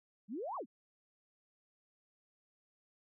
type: exponential two-way sweep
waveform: sine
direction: up then down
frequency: 184 to 1174.7 to 184 Hz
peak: -38 dBFS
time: 0.28-0.66 s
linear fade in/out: 50 ms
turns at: 0.56 s
effects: none